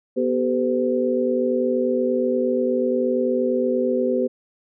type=tone cluster; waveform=sine; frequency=246.1 / 387.4 / 435.9 / 508 Hz; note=B3 / G4 / A4 / B4; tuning=-6 / -20 / -16 / +49 cents; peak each=-23 / -23 / -31 / -22 dBFS; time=0.16-4.28 s; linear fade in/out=20 ms; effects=none